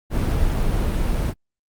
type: noise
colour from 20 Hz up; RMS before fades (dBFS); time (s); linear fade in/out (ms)
brown; -20; 0.1-1.34; 50
effects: Opus 32 kbps